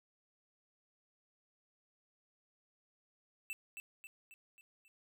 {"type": "tone with echo", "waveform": "square", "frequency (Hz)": 2655, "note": "E7", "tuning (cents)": 12, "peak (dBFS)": -40, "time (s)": [3.5, 3.53], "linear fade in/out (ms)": 0, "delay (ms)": 270, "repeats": 5, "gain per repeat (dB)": -5, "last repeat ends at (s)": 4.88, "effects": []}